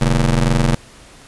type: ring-modulated tone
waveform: 25% pulse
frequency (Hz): 87.31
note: F2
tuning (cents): 0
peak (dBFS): -6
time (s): 0.01-0.75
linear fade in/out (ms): 5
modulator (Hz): 54.9
effects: pink hiss -43 dBFS RMS until 1.27 s + resampled to 24000 Hz